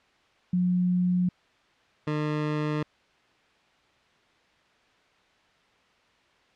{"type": "tone pair in turn", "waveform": ["sine", "20% pulse"], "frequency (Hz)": [179.8, 151.19], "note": ["F#3", "D#3"], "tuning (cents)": [-49, -49], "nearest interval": "minor third", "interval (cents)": 300, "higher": "first", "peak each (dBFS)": -21, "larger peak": "neither", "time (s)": [[0.53, 1.29], [2.07, 2.83]], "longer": "neither", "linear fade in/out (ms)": 5, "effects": ["white hiss -62 dBFS RMS until 6.55 s", "low-pass 3000 Hz 12 dB/octave"]}